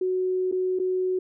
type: tone with dropouts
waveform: sine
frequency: 370 Hz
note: F#4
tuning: in tune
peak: -22 dBFS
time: 0.01-1.19 s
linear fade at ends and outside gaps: 5 ms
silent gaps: 0.515-0.523 / 0.79-0.797 s
effects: none